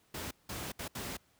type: noise bursts at uneven times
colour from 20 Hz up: pink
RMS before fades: -40 dBFS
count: 4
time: 0.14-0.31 / 0.49-0.72 / 0.79-0.88 / 0.95-1.17 s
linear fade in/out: 5 ms
effects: pink hiss -69 dBFS RMS until 1.39 s + high-pass 60 Hz 12 dB/octave